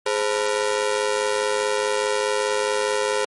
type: ring-modulated tone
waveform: sawtooth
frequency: 470.6 Hz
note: A#4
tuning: 16 cents sharp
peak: -13 dBFS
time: 0.06-3.25 s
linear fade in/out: 5 ms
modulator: 52.4 Hz
effects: MP3 48 kbps